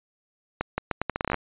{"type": "accelerating click train", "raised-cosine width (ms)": 0.5, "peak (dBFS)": -10, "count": 13, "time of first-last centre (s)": [0.61, 1.344], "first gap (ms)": 170, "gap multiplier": 0.78, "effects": ["resampled to 8000 Hz"]}